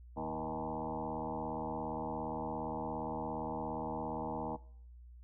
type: tone with frequency modulation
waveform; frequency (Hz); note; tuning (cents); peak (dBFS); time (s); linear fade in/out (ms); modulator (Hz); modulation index
sine; 554.4; C#5; 0; -36; 0.16-4.57; 20; 77.3; 5.2
effects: noise-tail reverb RT60 0.6 s tail -20 dB re dry + added 60 Hz sine -51 dBFS peak until 5.23 s